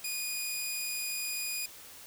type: tone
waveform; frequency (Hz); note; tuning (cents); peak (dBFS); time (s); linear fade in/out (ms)
10% pulse; 2463; D#7; -18; -24; 0.04-1.66; 5
effects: white hiss -50 dBFS RMS until 2.06 s